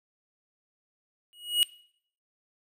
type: tone with exponential growth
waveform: square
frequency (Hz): 2899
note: F#7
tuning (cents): -36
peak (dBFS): -18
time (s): 1.33-1.63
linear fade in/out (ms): 0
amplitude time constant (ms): 65
effects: noise-tail reverb RT60 0.6 s tail -21 dB re dry